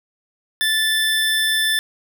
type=tone pair together; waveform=square; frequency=1756 / 3533 Hz; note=A6 / A7; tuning=-4 / +6 cents; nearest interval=octave; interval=1210 cents; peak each=-20 dBFS; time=0.61-1.79 s; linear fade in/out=0 ms; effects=9-bit